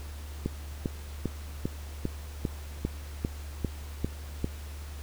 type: click train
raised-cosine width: 3 ms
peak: -15 dBFS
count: 11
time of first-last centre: 0.46-4.444 s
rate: 2.51 Hz
effects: added 73 Hz sine -38 dBFS peak until 5.02 s + pink hiss -49 dBFS RMS until 5.02 s